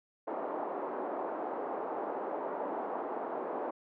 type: band-pass noise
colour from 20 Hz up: white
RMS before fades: -37 dBFS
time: 0.27-3.71 s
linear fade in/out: 10 ms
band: 300 to 910 Hz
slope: 24 dB/octave
effects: none